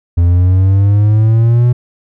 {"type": "exponential sweep", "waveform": "triangle", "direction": "up", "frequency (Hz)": [84.9, 123.47], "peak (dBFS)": -4, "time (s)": [0.17, 1.73], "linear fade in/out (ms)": 10, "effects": []}